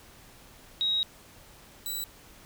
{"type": "tone pair in turn", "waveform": ["sine", "10% pulse"], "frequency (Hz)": [3802, 3945], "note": ["A#7", "B7"], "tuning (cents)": [33, -3], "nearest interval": "minor second", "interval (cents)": 64, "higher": "second", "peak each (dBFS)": -24, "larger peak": "neither", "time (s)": [[0.81, 1.03], [1.86, 2.04]], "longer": "first", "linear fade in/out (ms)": 0, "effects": ["pink hiss -53 dBFS RMS until 2.45 s"]}